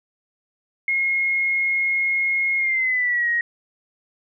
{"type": "tone with pitch glide", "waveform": "sine", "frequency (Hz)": [2155, 1886.9], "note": ["C#7", "A#6"], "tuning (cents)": [-49, 21], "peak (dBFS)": -18, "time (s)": [0.88, 3.41], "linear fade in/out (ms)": 2, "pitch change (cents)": -230, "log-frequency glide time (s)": [2.58, 3.29], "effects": []}